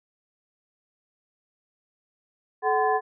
sine tone cluster, 432 / 753 / 1026 / 1727 Hz, A4 / F#5 / C6 / A6, -32 / +30 / -34 / -33 cents, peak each -25 / -23 / -26 / -31 dBFS, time 2.62-3.01 s, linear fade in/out 50 ms, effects none

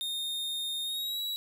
45% pulse tone with pitch glide, 3676 to 3895 Hz, A#7 to B7, -25 to -25 cents, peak -31 dBFS, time 0.01-1.36 s, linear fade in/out 0 ms, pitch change +100 cents, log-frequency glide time 0.83-1.19 s, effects none

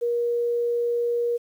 sine tone, 475.1 Hz, A#4, 33 cents sharp, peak -21 dBFS, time 0.01-1.38 s, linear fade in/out 20 ms, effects 9-bit

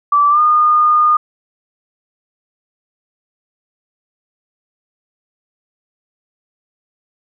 sine tone with pitch glide, 1161 to 1220.8 Hz, D6 to D#6, -20 to -33 cents, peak -8 dBFS, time 0.12-1.17 s, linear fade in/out 5 ms, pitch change +87 cents, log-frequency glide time 0.3-0.4 s, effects none

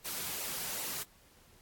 white noise with flanger, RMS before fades -38 dBFS, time 0.04-1.04 s, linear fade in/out 20 ms, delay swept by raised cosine 0.57 to 3.67 ms, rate 2.6 Hz, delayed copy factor -0.5, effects pink hiss -62 dBFS RMS until 1.61 s + AAC 64 kbps

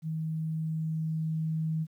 sine tone with level ramp, 159 Hz, D#3, 38 cents sharp, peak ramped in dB -30 to -27 dBFS, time 0.02-1.87 s, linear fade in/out 50 ms, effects 11-bit

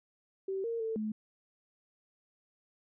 sine tone with pitch steps, 385.3 / 461.7 / 446 / 215.3 Hz, G4 / A#4 / A4 / A3, -30 / -17 / +23 / -37 cents, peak -32 dBFS, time 0.48-1.12 s, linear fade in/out 5 ms, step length 160 ms, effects none

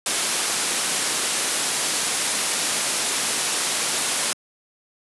white low-pass noise, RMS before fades -24 dBFS, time 0.06-4.33 s, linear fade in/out 2 ms, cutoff 11000 Hz, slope 96 dB/octave, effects high-pass 200 Hz 12 dB/octave

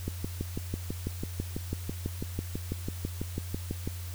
click train, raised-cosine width 3 ms, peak -19 dBFS, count 24, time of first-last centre 0.08-3.875 s, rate 6.06 Hz, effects added 88 Hz sine -36 dBFS peak until 4.14 s + white hiss -47 dBFS RMS until 4.14 s

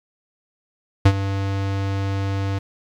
square tone with ADSR envelope, 98 Hz, G2, in tune, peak -8 dBFS, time 1.05-2.59 s, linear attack 9 ms, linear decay 61 ms, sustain -14 dB, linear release 10 ms, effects low-pass 5000 Hz 12 dB/octave + 8-bit

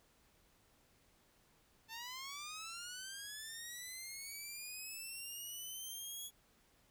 10% pulse linear sweep, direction up, 880 to 3377 Hz, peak -37 dBFS, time 1.88-6.31 s, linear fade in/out 50 ms, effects pink hiss -71 dBFS RMS until 6.9 s

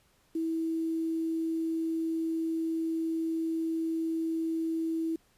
sine tone with quantisation, 325.5 Hz, E4, 22 cents flat, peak -28 dBFS, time 0.35-5.16 s, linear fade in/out 5 ms, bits 9, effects pink hiss -67 dBFS RMS until 5.37 s + resampled to 32000 Hz

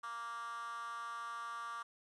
10% pulse tone with high-pass filter, 233.1 Hz, A#3, in tune, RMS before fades -44 dBFS, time 0.03-1.83 s, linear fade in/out 10 ms, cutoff 1200 Hz, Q 6.7, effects resampled to 24000 Hz + 12-bit

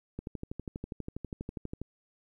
click train, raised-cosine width 3 ms, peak -24 dBFS, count 21, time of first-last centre 0.19-1.816 s, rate 12.3 Hz, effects 11-bit

